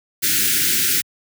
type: band-stop noise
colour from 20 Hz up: white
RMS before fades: -18 dBFS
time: 0.22-1.02 s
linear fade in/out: 20 ms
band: 400 to 1400 Hz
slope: 96 dB/octave
effects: high-pass 80 Hz 12 dB/octave